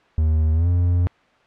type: tone with pitch glide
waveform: triangle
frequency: 78.4 to 88 Hz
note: D#2 to F2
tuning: +14 to +14 cents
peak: -13 dBFS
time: 0.18-1.07 s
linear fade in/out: 0 ms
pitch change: +200 cents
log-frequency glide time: 0.53-0.68 s
effects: white hiss -55 dBFS RMS until 1.46 s + low-pass 2000 Hz 12 dB/octave